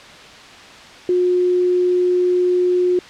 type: tone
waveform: sine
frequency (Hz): 360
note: F#4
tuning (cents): -47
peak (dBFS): -13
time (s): 1.09-2.99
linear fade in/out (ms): 2
effects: white hiss -39 dBFS RMS until 3.09 s + low-pass 4000 Hz 12 dB/octave